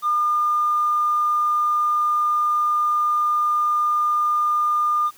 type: tone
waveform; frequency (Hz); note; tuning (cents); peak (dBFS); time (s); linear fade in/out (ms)
triangle; 1208; D6; +48; -13; 0.02-5.11; 50
effects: tanh soft clip ceiling -15 dBFS + white hiss -50 dBFS RMS until 5.17 s